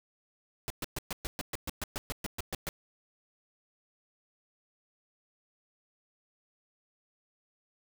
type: noise bursts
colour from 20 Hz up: pink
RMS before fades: -35 dBFS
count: 15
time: 0.68-2.69 s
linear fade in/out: 0 ms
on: 22 ms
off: 120 ms
effects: none